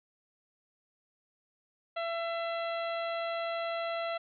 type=harmonic tone with a mistuned harmonic; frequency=671 Hz; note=E5; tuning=31 cents sharp; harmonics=1 / 2 / 3 / 4 / 5 / 6; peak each=-33 / -39 / -43 / -45 / -47 / -49 dBFS; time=1.96-4.18 s; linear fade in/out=10 ms; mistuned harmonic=5; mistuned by=-19 cents; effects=none